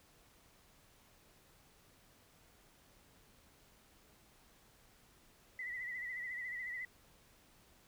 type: tone with vibrato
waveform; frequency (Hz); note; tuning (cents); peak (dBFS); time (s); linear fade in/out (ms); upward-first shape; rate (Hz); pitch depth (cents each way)
sine; 1975.5; B6; 0; -40; 5.59-6.85; 2; sine; 14; 60
effects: pink hiss -66 dBFS RMS until 7.87 s